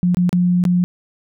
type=tone with dropouts; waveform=sine; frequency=178 Hz; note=F3; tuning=33 cents sharp; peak=-12 dBFS; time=0.03-0.84 s; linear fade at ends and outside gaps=0 ms; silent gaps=0.146-0.17 / 0.293-0.329 / 0.639-0.652 s; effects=none